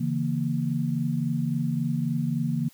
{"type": "chord", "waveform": "sine", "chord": "A# diminished", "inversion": "first", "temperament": "equal with one note detuned", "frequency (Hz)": [141.18, 164.81, 233.1], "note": ["C#3", "E3", "A#3"], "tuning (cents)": [32, 0, 0], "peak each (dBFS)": -28, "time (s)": [0, 2.69], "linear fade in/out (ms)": 10, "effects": ["white hiss -56 dBFS RMS until 2.73 s"]}